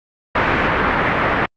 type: low-pass noise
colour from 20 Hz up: white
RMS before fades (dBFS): -17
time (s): 0.35-1.46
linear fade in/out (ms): 5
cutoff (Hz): 2000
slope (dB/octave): 24
effects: Opus 48 kbps